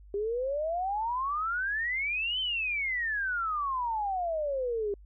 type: exponential two-way sweep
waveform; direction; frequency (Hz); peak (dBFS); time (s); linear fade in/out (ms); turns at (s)
sine; up then down; 395.4 to 3112 to 395.4; -28; 0.14-4.94; 2; 2.4
effects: added 50 Hz sine -49 dBFS peak until 5.05 s